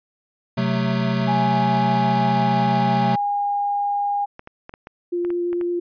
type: chord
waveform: square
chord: F# diminished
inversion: second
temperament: equal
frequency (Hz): 130.81 / 185 / 220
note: C3 / F#3 / A3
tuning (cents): 0 / 0 / 0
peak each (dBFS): -24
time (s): 0.57-3.16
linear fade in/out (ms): 10
type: tone with pitch glide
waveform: sine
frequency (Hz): 830.6 to 812.6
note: G#5 to G#5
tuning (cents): 0 to -38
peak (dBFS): -19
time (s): 1.27-4.26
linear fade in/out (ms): 20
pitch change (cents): -38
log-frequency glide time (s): 1.93-3.48
type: clicks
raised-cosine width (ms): 0.5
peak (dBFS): -22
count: 9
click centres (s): 4.394 / 4.474 / 4.694 / 4.739 / 4.871 / 5.249 / 5.304 / 5.53 / 5.612
type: tone with vibrato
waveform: sine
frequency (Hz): 349.2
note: F4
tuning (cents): 0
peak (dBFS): -20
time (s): 5.12-5.8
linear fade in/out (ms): 10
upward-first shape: sine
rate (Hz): 8.9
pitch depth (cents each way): 8
effects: resampled to 11025 Hz